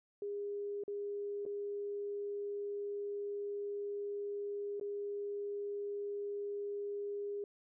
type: tone with dropouts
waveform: sine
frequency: 407.1 Hz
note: G#4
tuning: 35 cents flat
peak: -37 dBFS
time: 0.22-7.44 s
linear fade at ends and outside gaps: 2 ms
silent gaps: 0.837-0.879 / 1.453-1.462 / 4.798-4.811 s
effects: none